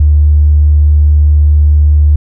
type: tone with tanh clipping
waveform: triangle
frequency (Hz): 74.6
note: D2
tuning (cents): +28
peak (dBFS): -3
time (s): 0-2.16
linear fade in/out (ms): 5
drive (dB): 4
effects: none